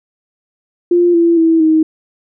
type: tone with pitch steps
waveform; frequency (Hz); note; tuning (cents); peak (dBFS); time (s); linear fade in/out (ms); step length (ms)
sine; 349.3 / 337.8 / 326.7 / 315.9; F4 / E4 / E4 / D#4; 0 / +42 / -15 / +26; -7; 0.91-1.83; 5; 230
effects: none